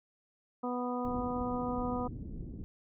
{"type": "harmonic tone", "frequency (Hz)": 246.9, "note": "B3", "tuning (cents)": 0, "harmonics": [1, 2, 3, 4, 5], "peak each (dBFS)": [-35, -38, -40, -41, -42], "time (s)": [0.63, 2.08], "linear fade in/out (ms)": 10}
{"type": "low-pass noise", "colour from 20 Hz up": "pink", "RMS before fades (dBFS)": -42, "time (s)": [1.05, 2.64], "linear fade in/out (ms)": 0, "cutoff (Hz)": 320, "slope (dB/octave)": 24}
{"effects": []}